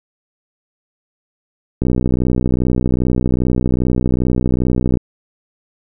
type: click train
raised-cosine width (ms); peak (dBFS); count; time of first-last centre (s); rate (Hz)
3; -4; 198; 1.82-4.972; 62.5
effects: none